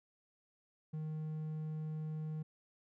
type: tone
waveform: triangle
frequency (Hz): 155.56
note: D#3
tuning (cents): 0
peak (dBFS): -36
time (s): 0.93-2.43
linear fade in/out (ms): 10
effects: none